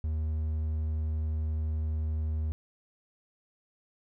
triangle tone, 77.9 Hz, D#2, 3 cents sharp, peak -26 dBFS, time 0.04-2.52 s, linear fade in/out 0 ms, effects none

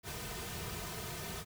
pink noise with comb filter, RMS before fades -42 dBFS, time 0.03-1.45 s, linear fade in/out 50 ms, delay 3.6 ms, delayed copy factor -0.8, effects none

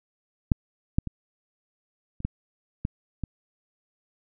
clicks, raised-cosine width 5 ms, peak -6 / -8 / -19 / -26 / -14 / -14 / -17 dBFS, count 7, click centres 0.518 / 0.985 / 1.073 / 2.204 / 2.25 / 2.851 / 3.237 s, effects none

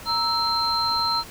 sine tone cluster, 933 / 1315 / 4134 Hz, A#5 / E6 / C8, +1 / -5 / -22 cents, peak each -26 / -26 / -23 dBFS, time 0.05-1.24 s, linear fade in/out 50 ms, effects pink hiss -41 dBFS RMS until 1.3 s

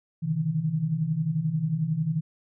sine tone cluster, 129.3 / 150.4 / 161.6 Hz, C3 / D3 / E3, -20 / +42 / -34 cents, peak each -34 / -30 / -25 dBFS, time 0.22-2.21 s, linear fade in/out 20 ms, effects none

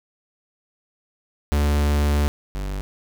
45% pulse tone pair in turn, 73 / 48.59 Hz, D2 / G1, -10 / -15 cents, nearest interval perfect fifth, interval 705 cents, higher first, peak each -17 / -25 dBFS, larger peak first, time 1.52-2.28 / 2.55-2.81 s, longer first, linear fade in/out 0 ms, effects 8-bit

